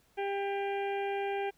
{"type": "harmonic tone", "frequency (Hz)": 397.8, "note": "G4", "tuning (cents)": 25, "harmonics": [1, 2, 4, 5, 6, 7, 8], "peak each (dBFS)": [-33, -35, -44, -49, -44, -51, -53], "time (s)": [0.17, 1.51], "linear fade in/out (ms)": 20, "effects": ["pink hiss -68 dBFS RMS until 1.57 s"]}